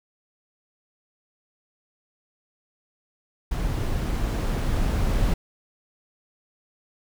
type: noise with level ramp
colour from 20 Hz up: brown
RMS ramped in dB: -26 to -22 dBFS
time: 3.51-5.34 s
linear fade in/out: 5 ms
effects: none